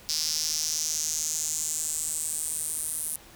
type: tone with high-pass filter sweep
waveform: square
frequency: 77.78 Hz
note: D#2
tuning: in tune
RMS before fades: -30 dBFS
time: 0.09-3.16 s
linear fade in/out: 0 ms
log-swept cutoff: 5100 to 10000 Hz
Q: 4.7
effects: pink hiss -51 dBFS RMS until 3.35 s